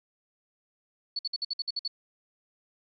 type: tone bursts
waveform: sine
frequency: 4436 Hz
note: C#8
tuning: in tune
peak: -28 dBFS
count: 9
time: 1.16-1.879 s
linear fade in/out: 5 ms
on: 31 ms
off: 55 ms
effects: none